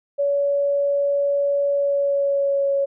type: tone with pitch glide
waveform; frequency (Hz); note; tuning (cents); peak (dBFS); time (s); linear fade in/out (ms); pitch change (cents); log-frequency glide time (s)
sine; 566 to 555.6; C#5 to C#5; +36 to +4; -17; 0.18-2.86; 20; -32; 1.7-2.73
effects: none